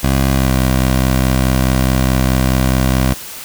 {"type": "tone with pitch glide", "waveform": "15% pulse", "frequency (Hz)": [67, 64.72], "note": ["C2", "C2"], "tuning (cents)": [42, -18], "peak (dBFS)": -5, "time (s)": [0.03, 3.14], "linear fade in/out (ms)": 10, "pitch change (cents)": -60, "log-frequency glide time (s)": [0.32, 0.54], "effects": ["white hiss -30 dBFS RMS until 3.44 s"]}